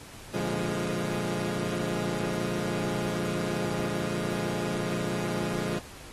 20% pulse chord, Bb dominant seventh, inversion none, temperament equal with one note detuned, 118.51 / 146.83 / 174.61 / 207.7 Hz, Bb2 / D3 / F3 / Ab3, +29 / 0 / 0 / 0 cents, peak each -32 / -32 / -28 / -29 dBFS, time 0.33-5.8 s, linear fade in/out 20 ms, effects pink hiss -47 dBFS RMS until 6.12 s + AAC 32 kbps

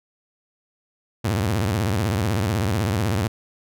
sawtooth tone with vibrato, 102 Hz, G#2, 31 cents flat, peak -16 dBFS, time 1.24-3.28 s, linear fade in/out 10 ms, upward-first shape sine, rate 16 Hz, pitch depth 270 cents each way, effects none

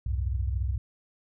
sine tone cluster, 64.5 / 88 / 102.1 Hz, C2 / F2 / G#2, -24 / +14 / -29 cents, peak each -27 / -33 / -34 dBFS, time 0.06-0.78 s, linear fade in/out 5 ms, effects none

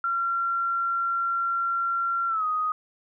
sine tone with pitch glide, 1370 to 1249.1 Hz, F6 to D#6, -34 to +6 cents, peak -23 dBFS, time 0.04-2.72 s, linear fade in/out 2 ms, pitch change -160 cents, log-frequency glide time 2.28-2.45 s, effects none

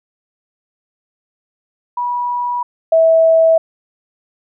sine tone pair in turn, 973 / 651.1 Hz, B5 / E5, -26 / -22 cents, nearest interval perfect fifth, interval 696 cents, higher first, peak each -16 / -7 dBFS, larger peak second, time 1.97-2.63 / 2.92-3.58 s, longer neither, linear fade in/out 5 ms, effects none

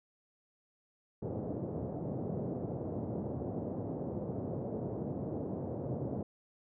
pink band-pass noise, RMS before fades -38 dBFS, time 1.22-6.23 s, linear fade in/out 5 ms, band 100 to 610 Hz, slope 24 dB/octave, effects none

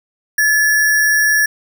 sine tone with sample-and-hold, 1722 Hz, A6, 38 cents flat, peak -10 dBFS, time 0.38-1.46 s, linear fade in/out 5 ms, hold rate 7350 Hz, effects none

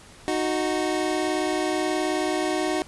25% pulse tone pair together, 310 / 368.7 Hz, D#4 / F#4, -6 / -6 cents, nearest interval minor third, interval 300 cents, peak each -22 dBFS, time 0.28-2.82 s, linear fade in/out 0 ms, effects pink hiss -48 dBFS RMS until 2.87 s + resampled to 24000 Hz

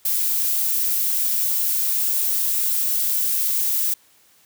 violet noise, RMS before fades -21 dBFS, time 0.05-3.94 s, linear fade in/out 5 ms, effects white hiss -56 dBFS RMS until 4.45 s + high-pass 60 Hz 12 dB/octave

